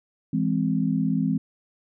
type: chord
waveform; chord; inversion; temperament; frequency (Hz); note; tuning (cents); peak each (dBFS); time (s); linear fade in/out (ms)
sine; E augmented; none; equal with one note detuned; 164.81 / 204.7 / 261.6; E3 / G#3 / B#3; 0 / -25 / 0; -25; 0.33-1.38; 5
effects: none